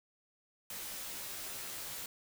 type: noise with comb filter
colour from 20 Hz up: white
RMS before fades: -43 dBFS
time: 0.7-2.06 s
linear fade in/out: 2 ms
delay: 14 ms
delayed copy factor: -0.75
effects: none